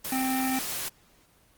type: noise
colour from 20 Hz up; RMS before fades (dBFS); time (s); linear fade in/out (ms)
white; -33; 0.04-0.89; 10
type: harmonic tone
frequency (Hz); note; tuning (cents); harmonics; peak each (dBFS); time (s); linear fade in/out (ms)
261.6; C4; 0; 1 / 3 / 5 / 7 / 9 / 10; -27 / -31 / -42 / -39 / -38 / -46; 0.12-0.59; 2
effects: pink hiss -61 dBFS RMS until 1.57 s + Opus 24 kbps